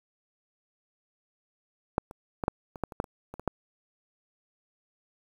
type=clicks; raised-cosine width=1 ms; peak=-9 / -29 / -16 / -9 / -26 / -14 / -28 / -12 / -29 / -26 / -25 / -12 dBFS; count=12; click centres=1.981 / 2.111 / 2.438 / 2.481 / 2.758 / 2.837 / 2.922 / 3.001 / 3.042 / 3.34 / 3.396 / 3.477 s; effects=8-bit